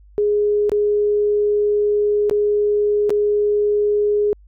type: tone with dropouts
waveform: sine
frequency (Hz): 415.3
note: G#4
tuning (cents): 0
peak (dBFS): -14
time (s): 0.18-4.33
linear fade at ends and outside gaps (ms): 0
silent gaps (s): 0.695-0.718 / 2.297-2.311 / 3.095-3.104
effects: added 50 Hz sine -44 dBFS peak until 4.47 s